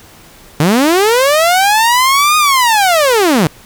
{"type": "linear two-way sweep", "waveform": "sawtooth", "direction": "up then down", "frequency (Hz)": [140, 1244.5, 140], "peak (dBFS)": -4, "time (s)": [0.6, 3.47], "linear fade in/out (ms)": 2, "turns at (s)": 2.37, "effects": ["pink hiss -40 dBFS RMS until 3.65 s"]}